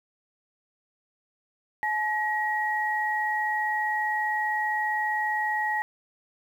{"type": "tone pair together", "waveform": "sine", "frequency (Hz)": [855.2, 1900], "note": ["A5", "A#6"], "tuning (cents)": [-49, 33], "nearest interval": "octave + major second", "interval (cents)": 1382, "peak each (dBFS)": -27, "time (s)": [1.83, 5.82], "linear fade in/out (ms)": 0, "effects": ["9-bit"]}